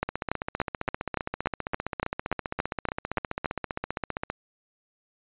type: two click trains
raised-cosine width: 0.5 ms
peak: -10 / -14 dBFS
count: 13 / 65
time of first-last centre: 0.03-3.459 / 0.09-4.301 s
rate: 3.5 / 15.2 Hz
effects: resampled to 8000 Hz